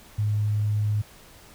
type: tone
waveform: sine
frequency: 105.2 Hz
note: G#2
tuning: 23 cents sharp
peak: -21 dBFS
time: 0.18-1.02 s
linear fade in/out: 10 ms
effects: pink hiss -50 dBFS RMS until 1.54 s